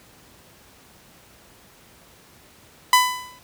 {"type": "tone with exponential decay", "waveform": "sawtooth", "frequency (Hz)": 1000, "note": "B5", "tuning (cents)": 21, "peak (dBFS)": -6, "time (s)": [2.93, 3.39], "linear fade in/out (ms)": 2, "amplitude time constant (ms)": 100, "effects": ["pink hiss -51 dBFS RMS until 3.43 s", "high-pass 60 Hz 12 dB/octave"]}